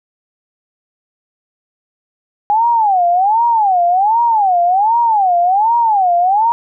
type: tone with vibrato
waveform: sine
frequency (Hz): 810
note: G#5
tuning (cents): -43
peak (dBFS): -9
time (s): 2.5-6.52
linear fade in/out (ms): 0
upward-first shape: sine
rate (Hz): 1.3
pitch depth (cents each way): 270
effects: none